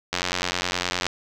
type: click train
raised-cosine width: 0.2 ms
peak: -6 dBFS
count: 85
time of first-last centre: 0.13-1.066 s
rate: 89.7 Hz
effects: none